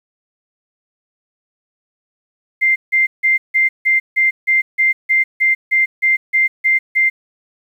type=tone bursts; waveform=sine; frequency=2093 Hz; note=C7; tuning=in tune; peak=-10 dBFS; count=15; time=2.61-7.1 s; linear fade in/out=20 ms; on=150 ms; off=160 ms; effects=8-bit